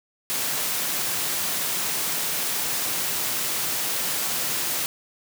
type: high-pass noise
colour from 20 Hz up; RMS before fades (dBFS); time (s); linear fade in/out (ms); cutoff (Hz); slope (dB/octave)
white; -26; 0.3-4.86; 0; 100; 96
effects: none